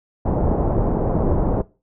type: low-pass noise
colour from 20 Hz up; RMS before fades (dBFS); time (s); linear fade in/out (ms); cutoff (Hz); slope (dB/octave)
pink; -19; 0.25-1.62; 10; 800; 24
effects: noise-tail reverb RT60 0.3 s tail -20 dB re dry